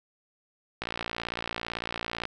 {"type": "click train", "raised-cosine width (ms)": 0.3, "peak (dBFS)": -15, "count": 84, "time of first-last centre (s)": [0.82, 2.254], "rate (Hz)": 57.9, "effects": []}